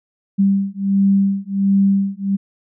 sine beating tone pair, 196 / 197.4 Hz, G3 / G3, 0 / +12 cents, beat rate 1.4 Hz, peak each -16 dBFS, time 0.38-2.37 s, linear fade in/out 20 ms, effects none

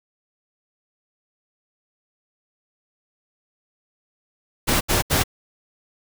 pink noise bursts, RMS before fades -19 dBFS, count 3, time 4.67-5.238 s, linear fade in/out 20 ms, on 140 ms, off 74 ms, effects none

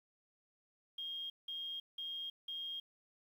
sine tone bursts, 3234 Hz, G#7, 47 cents flat, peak -40 dBFS, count 4, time 0.98-2.8 s, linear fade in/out 5 ms, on 320 ms, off 180 ms, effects 11-bit

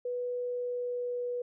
sine tone with pitch glide, 491.7 to 488.6 Hz, B4 to B4, -8 to -19 cents, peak -31 dBFS, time 0.05-1.42 s, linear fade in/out 5 ms, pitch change -11 cents, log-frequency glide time 0.39-1.26 s, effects none

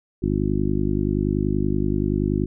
harmonic tone, 50.5 Hz, G#1, 48 cents flat, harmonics 1 / 2 / 3 / 4 / 5 / 6 / 7, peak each -27 / -27 / -27 / -27 / -27 / -27 / -27 dBFS, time 0.22-2.46 s, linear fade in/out 10 ms, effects none

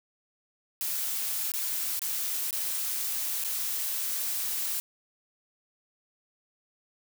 blue noise with dropouts, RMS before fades -31 dBFS, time 0.81-4.8 s, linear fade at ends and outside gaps 0 ms, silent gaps 1.518-1.538 / 1.993-2.018 / 2.508-2.528 / 3.439-3.447 s, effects none

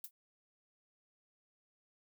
violet noise with exponential decay, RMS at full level -39 dBFS, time 0.04-0.11 s, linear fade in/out 2 ms, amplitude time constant 15 ms, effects none

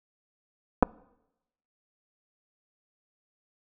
clicks, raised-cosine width 1 ms, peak -5 dBFS, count 2, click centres 0.826 / 0.83 s, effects noise-tail reverb RT60 0.9 s tail -24 dB re dry

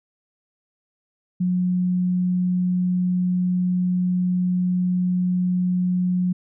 sine tone, 180.8 Hz, F#3, 40 cents flat, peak -18 dBFS, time 1.4-6.33 s, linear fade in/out 10 ms, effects none

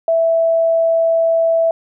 sine tone, 659.3 Hz, E5, in tune, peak -11 dBFS, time 0.08-1.71 s, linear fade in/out 2 ms, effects none

